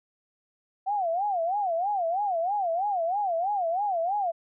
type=tone with vibrato; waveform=sine; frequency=740 Hz; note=F#5; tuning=in tune; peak=-24 dBFS; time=0.86-4.32 s; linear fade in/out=20 ms; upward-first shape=sine; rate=3.1 Hz; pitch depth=210 cents each way; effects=none